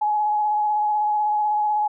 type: tone with vibrato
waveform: sine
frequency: 843 Hz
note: G#5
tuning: 26 cents sharp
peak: -18 dBFS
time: 0.01-1.88 s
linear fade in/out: 10 ms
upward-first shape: square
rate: 16 Hz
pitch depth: 14 cents each way
effects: none

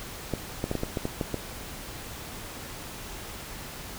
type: clicks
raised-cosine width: 2 ms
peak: -14 dBFS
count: 9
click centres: 0.337 / 0.641 / 0.714 / 0.753 / 0.834 / 0.972 / 1.054 / 1.212 / 1.343 s
effects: pink hiss -40 dBFS RMS until 3.98 s

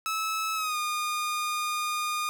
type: tone with pitch glide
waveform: sawtooth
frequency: 1300 to 1220 Hz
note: E6 to D#6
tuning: -24 to -34 cents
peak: -24 dBFS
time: 0.06-2.29 s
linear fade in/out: 0 ms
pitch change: -110 cents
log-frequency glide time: 0.55-0.77 s
effects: none

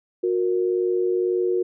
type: tone pair together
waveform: sine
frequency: 363.7 / 465.6 Hz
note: F#4 / A#4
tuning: -30 / -2 cents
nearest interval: major third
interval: 428 cents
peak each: -20 / -25 dBFS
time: 0.23-1.63 s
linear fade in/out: 10 ms
effects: none

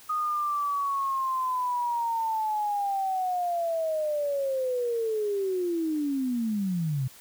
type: linear sweep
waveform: sine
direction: down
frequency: 1244.5 to 124.6 Hz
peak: -25 dBFS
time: 0.09-7.08 s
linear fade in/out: 10 ms
effects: white hiss -51 dBFS RMS until 7.2 s

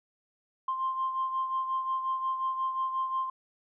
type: beating tone pair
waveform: sine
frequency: 1050 / 1055.6 Hz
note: C6 / C6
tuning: +6 / +15 cents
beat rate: 5.6 Hz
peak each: -28 / -36 dBFS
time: 0.68-3.3 s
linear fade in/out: 5 ms
effects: tanh soft clip ceiling -22 dBFS

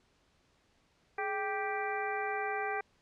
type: harmonic tone with a mistuned harmonic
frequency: 392.6 Hz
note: G4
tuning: 3 cents sharp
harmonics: 1 / 2 / 3 / 4 / 5 / 6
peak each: -38 / -36 / -42 / -40 / -41 / -43 dBFS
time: 1.18-2.81 s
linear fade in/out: 5 ms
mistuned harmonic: 1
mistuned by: +120 cents
effects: pink hiss -70 dBFS RMS until 3.01 s + low-pass 6000 Hz 12 dB/octave

